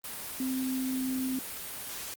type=tone in noise; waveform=sine; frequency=260.1 Hz; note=C4; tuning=10 cents flat; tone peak=-29 dBFS; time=0.4-1.39 s; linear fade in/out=2 ms; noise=white; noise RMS=-39 dBFS; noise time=0.04-2.14 s; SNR=+7 dB; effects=Opus 32 kbps